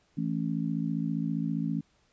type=harmonic tone; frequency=55 Hz; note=A1; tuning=in tune; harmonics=3 / 4 / 5; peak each=-31 / -32 / -33 dBFS; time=0.17-1.81 s; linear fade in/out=10 ms; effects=pink hiss -68 dBFS RMS until 2.12 s + resampled to 16000 Hz